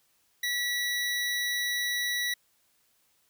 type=tone; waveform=25% pulse; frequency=1944 Hz; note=B6; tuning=28 cents flat; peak=-24 dBFS; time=0.43-2.34 s; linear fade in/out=5 ms; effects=white hiss -69 dBFS RMS until 3.29 s